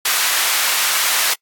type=high-pass noise; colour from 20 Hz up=pink; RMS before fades=-17 dBFS; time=0.05-1.34 s; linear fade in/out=5 ms; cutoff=1300 Hz; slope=12 dB/octave; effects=noise-tail reverb RT60 0.1 s tail -25 dB re dry + AAC 64 kbps